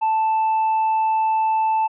triangle tone with tanh clipping, 880 Hz, A5, in tune, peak -17 dBFS, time 0.01-1.88 s, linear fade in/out 20 ms, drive 7 dB, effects resampled to 8000 Hz

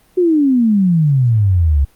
sine exponential sweep, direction down, 372 to 66.9 Hz, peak -9 dBFS, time 0.17-1.85 s, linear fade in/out 10 ms, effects pink hiss -53 dBFS RMS until 1.95 s + Opus 32 kbps

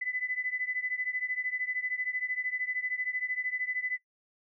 sine beating tone pair, 2000 / 2013 Hz, B6 / B6, +21 / +33 cents, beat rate 13 Hz, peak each -33 / -35 dBFS, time 0.01-3.98 s, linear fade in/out 10 ms, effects noise-tail reverb RT60 0.1 s tail -18 dB re dry

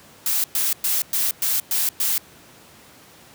blue noise bursts, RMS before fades -21 dBFS, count 7, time 0.26-2.18 s, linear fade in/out 2 ms, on 180 ms, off 110 ms, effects pink hiss -48 dBFS RMS until 3.34 s + high-pass 100 Hz 12 dB/octave

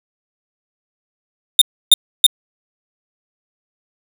45% pulse tone bursts, 3639 Hz, A#7, 42 cents flat, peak -3 dBFS, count 3, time 1.59-2.265 s, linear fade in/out 2 ms, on 25 ms, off 300 ms, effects none

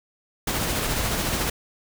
pink noise with tremolo, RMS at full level -24 dBFS, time 0.47-1.5 s, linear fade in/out 5 ms, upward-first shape sine, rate 14 Hz, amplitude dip 30%, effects none

